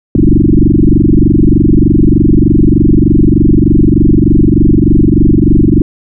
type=tone with frequency modulation; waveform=sine; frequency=164.81 Hz; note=E3; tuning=in tune; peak=-3 dBFS; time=0.15-5.82 s; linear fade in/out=2 ms; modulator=23.3 Hz; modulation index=7.4; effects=none